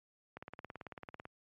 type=click train; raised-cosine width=0.5 ms; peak=-30 dBFS; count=17; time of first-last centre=0.37-1.254 s; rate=18.1 Hz; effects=high-pass 80 Hz 12 dB/octave + MP3 64 kbps